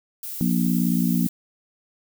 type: noise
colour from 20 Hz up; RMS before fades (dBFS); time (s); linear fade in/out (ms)
violet; -33; 0.23-1.29; 2
type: harmonic tone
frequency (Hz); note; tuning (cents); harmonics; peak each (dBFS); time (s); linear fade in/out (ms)
58.7; A#1; +13; 3 / 4 / 5; -21 / -22 / -29; 0.41-1.27; 0
effects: none